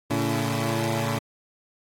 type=tone cluster; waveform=20% pulse; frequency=113.1 / 141.8 / 284.1 / 337.6 Hz; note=A2 / C#3 / C#4 / E4; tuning=+48 / +40 / +43 / +41 cents; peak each=-22 / -24 / -25 / -28 dBFS; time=0.1-1.19 s; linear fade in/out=10 ms; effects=AAC 48 kbps